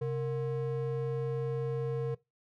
triangle ring-modulated tone, 297.7 Hz, D4, 24 cents sharp, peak -25 dBFS, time 0.01-2.15 s, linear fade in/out 10 ms, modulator 165 Hz, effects noise-tail reverb RT60 0.2 s tail -20 dB re dry

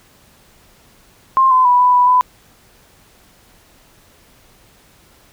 sine tone with pitch steps, 1058 / 1023 / 984 / 993 / 987 / 1000 Hz, C6 / C6 / B5 / B5 / B5 / B5, +19 / -39 / -7 / +9 / -1 / +21 cents, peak -8 dBFS, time 1.37-2.21 s, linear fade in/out 0 ms, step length 140 ms, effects pink hiss -50 dBFS RMS until 5.32 s

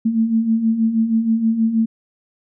sine beating tone pair, 220 / 226.3 Hz, A3 / A3, 0 / +49 cents, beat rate 6.3 Hz, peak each -22 / -15 dBFS, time 0.05-1.86 s, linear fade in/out 10 ms, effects none

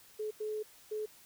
sine tone bursts at uneven times, 428.2 Hz, A4, 47 cents flat, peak -34 dBFS, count 3, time 0.19-0.31 / 0.4-0.63 / 0.91-1.06 s, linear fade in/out 10 ms, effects white hiss -59 dBFS RMS until 1.25 s

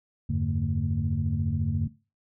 sine tone cluster, 84.4 / 98.7 / 143.9 / 226.1 Hz, E2 / G2 / D3 / A3, +41 / +12 / -35 / +47 cents, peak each -30 / -28 / -28 / -31 dBFS, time 0.29-1.88 s, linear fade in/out 10 ms, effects noise-tail reverb RT60 0.3 s tail -18 dB re dry + tanh soft clip ceiling -14 dBFS

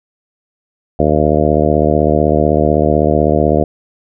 harmonic tone, 75.9 Hz, D#2, 42 cents flat, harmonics 1 / 2 / 3 / 4 / 5 / 6 / 7 / 8 / 9, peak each -18 / -18 / -18 / -18 / -18 / -18 / -18 / -18 / -18 dBFS, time 0.99-3.64 s, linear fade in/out 5 ms, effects none

